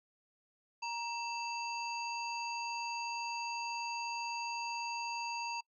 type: harmonic tone with a mistuned harmonic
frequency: 937 Hz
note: A#5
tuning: 9 cents sharp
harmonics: 1 / 3 / 5 / 7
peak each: -38 / -42 / -46 / -51 dBFS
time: 0.82-5.61 s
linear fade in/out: 10 ms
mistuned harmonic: 3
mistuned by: -95 cents
effects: noise-tail reverb RT60 0.1 s tail -26 dB re dry